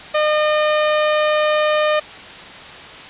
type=tone; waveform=sawtooth; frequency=608 Hz; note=D#5; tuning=40 cents flat; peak=-10 dBFS; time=0.14-2 s; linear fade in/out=10 ms; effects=white hiss -35 dBFS RMS until 3.09 s + resampled to 8000 Hz